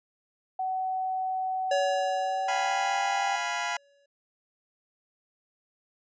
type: tone with pitch glide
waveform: sine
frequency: 752 to 789.4 Hz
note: F#5 to G5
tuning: +28 to +12 cents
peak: -27 dBFS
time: 0.59-3.36 s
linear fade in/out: 5 ms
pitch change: +84 cents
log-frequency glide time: 2.17-3.02 s
type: tone with exponential decay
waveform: square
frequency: 565 Hz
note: C#5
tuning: 33 cents sharp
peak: -24 dBFS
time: 1.71-4.06 s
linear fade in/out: 5 ms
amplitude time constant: 510 ms
type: chord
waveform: 20% pulse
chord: F diminished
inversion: none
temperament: equal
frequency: 698.5 / 830.6 / 987.8 Hz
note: F5 / Ab5 / Cb6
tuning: 0 / 0 / 0 cents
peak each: -28 dBFS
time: 2.48-3.77 s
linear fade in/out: 5 ms
effects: resampled to 16000 Hz